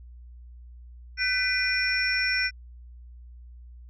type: tone cluster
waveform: sine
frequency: 1519 / 1997 / 2415 / 5440 Hz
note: F#6 / B6 / D7 / F8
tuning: +45 / +19 / +48 / -46 cents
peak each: -28 dBFS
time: 1.17-2.51 s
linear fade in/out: 50 ms
effects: tanh soft clip ceiling -12 dBFS + added 60 Hz sine -43 dBFS peak until 3.89 s